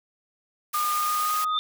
white high-pass noise, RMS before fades -32 dBFS, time 0.73-1.45 s, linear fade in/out 10 ms, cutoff 750 Hz, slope 12 dB/octave
sine tone with pitch glide, 1213 to 1247.8 Hz, D#6 to D#6, -44 to +5 cents, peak -23 dBFS, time 0.74-1.58 s, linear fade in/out 5 ms, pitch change +49 cents, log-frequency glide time 0.9-1.44 s
sine tone with exponential growth, 3569 Hz, A7, 24 cents sharp, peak -21 dBFS, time 1.38-1.59 s, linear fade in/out 0 ms, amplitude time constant 44 ms
effects none

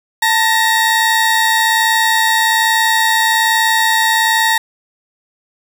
30% pulse tone pair together, 891.4 / 1884 Hz, A5 / A#6, +22 / +18 cents, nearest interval octave + minor second, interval 1296 cents, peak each -11 dBFS, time 0.22-4.58 s, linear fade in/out 5 ms, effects none

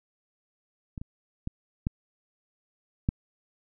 clicks, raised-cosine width 5 ms, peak -24 / -25 / -19 / -14 / -11 dBFS, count 5, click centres 0.978 / 1.015 / 1.474 / 1.869 / 3.089 s, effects none

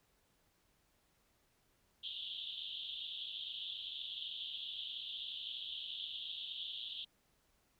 white band-pass noise, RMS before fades -45 dBFS, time 2.03-7.05 s, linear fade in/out 10 ms, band 3000 to 3700 Hz, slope 96 dB/octave, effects pink hiss -75 dBFS RMS until 7.79 s

